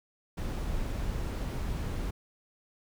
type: noise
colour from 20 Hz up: brown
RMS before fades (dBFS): -33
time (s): 0.37-2.11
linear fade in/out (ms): 10
effects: none